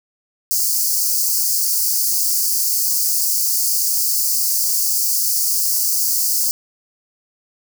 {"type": "high-pass noise", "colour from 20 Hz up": "white", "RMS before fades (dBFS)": -18, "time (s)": [0.51, 6.51], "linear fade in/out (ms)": 0, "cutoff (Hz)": 4500, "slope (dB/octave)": 96, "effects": []}